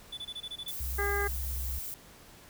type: tone bursts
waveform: triangle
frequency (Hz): 3473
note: A7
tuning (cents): -23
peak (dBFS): -35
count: 8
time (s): 0.12-0.714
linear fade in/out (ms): 10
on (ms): 55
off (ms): 22
type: noise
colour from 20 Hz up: violet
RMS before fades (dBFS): -39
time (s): 0.68-1.94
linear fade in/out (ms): 0
type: tone with vibrato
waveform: sine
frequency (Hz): 65.1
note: C2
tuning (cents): -8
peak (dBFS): -33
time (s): 0.8-1.79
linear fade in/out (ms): 5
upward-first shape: square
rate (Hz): 17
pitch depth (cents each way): 99
type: harmonic tone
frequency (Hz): 404.4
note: G#4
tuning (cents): -46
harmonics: 1 / 2 / 3 / 4 / 5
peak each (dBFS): -33 / -38 / -38 / -33 / -38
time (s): 0.98-1.28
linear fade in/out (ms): 10
effects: pink hiss -54 dBFS RMS until 2.49 s

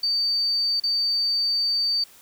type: tone with dropouts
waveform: sine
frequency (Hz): 4600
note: D8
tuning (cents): -37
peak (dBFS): -20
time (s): 0.03-2.04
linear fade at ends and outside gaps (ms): 5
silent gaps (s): 0.8-0.836
effects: white hiss -51 dBFS RMS until 2.21 s

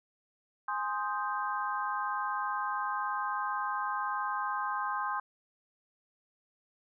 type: chord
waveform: sine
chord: Ab major seventh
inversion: none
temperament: equal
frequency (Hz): 830.6 / 1046.5 / 1244.5 / 1568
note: Ab5 / C6 / Eb6 / G6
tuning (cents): 0 / 0 / 0 / 0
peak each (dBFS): -37 / -34 / -37 / -38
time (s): 0.68-5.2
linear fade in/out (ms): 5
effects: none

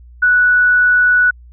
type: tone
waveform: sine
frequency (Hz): 1476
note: F#6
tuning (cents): -5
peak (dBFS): -8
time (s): 0.22-1.31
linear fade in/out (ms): 10
effects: added 60 Hz sine -37 dBFS peak until 1.52 s

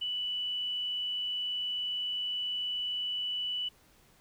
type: tone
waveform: sine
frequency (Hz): 2967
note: F#7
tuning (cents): +4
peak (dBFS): -31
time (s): 0.01-3.69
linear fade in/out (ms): 10
effects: pink hiss -63 dBFS RMS until 4.2 s

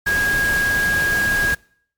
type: tone in noise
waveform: sine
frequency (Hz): 1640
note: G#6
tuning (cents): -22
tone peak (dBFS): -16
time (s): 0.06-1.55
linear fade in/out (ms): 10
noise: pink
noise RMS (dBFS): -26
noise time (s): 0.06-1.55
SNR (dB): +7
effects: noise-tail reverb RT60 0.6 s tail -25 dB re dry + MP3 96 kbps

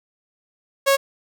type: tone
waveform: sawtooth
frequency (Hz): 550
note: C#5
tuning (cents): -14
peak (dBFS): -10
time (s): 0.86-0.97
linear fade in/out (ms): 20
effects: none

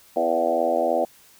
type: harmonic tone with a mistuned harmonic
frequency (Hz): 83.2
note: E2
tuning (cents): +17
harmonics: 3 / 4 / 5 / 6 / 7 / 8 / 9 / 10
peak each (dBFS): -32 / -29 / -34 / -26 / -24 / -25 / -26 / -38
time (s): 0.16-1.05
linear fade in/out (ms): 5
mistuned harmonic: 8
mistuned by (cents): +17
effects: white hiss -53 dBFS RMS until 1.39 s

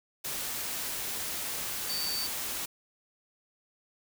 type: tone in noise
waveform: sine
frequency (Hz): 4574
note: D8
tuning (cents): -47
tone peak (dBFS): -32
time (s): 1.89-2.27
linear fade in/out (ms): 10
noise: white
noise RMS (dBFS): -35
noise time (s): 0.24-2.66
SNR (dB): 0
effects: none

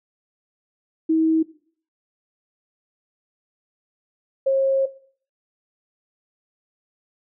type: tone pair in turn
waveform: sine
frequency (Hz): 320.5 / 539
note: E4 / C#5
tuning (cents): -49 / -49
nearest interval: major sixth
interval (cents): 900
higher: second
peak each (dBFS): -15 / -15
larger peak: neither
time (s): 1.09-1.43 / 4.46-4.86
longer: second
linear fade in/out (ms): 10
effects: noise-tail reverb RT60 0.5 s tail -18 dB re dry

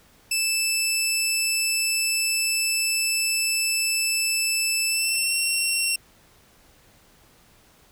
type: tone with pitch glide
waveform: 15% pulse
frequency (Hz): 2637 to 2727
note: E7 to F7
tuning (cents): 0 to -42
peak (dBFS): -14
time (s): 0.31-5.96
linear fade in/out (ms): 5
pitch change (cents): +58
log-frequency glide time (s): 4.88-5.34
effects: pink hiss -56 dBFS RMS until 7.91 s

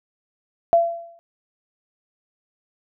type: tone with exponential decay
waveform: sine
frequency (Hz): 678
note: E5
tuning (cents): +49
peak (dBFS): -9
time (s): 0.73-1.19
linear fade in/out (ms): 0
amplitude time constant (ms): 98
effects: none

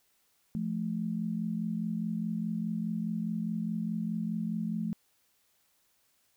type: tone pair together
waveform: sine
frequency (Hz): 172.47 / 217.3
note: F3 / A3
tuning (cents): -21 / -21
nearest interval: major third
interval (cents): 400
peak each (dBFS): -34 / -32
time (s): 0.55-4.93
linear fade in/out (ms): 0
effects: white hiss -71 dBFS RMS until 6.36 s

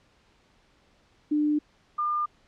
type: tone pair in turn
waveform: sine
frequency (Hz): 298.9 / 1203.6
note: D4 / D6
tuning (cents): +31 / +42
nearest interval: 2 octaves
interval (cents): 2411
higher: second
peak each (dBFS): -21 / -24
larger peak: first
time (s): 1.31-1.59 / 1.98-2.26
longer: neither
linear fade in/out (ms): 10
effects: pink hiss -63 dBFS RMS until 2.47 s + low-pass 5000 Hz 12 dB/octave

